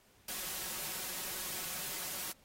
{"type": "noise with comb filter", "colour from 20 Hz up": "white", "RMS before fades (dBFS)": -40, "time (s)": [0.28, 2.32], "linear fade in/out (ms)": 5, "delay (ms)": 5.4, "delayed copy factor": 0.5, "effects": ["pink hiss -66 dBFS RMS until 2.44 s", "AAC 48 kbps"]}